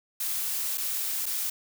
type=noise with dropouts; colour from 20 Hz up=blue; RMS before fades=-30 dBFS; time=0.2-1.5 s; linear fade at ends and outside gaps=5 ms; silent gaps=0.775-0.779 / 1.258-1.263 s; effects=none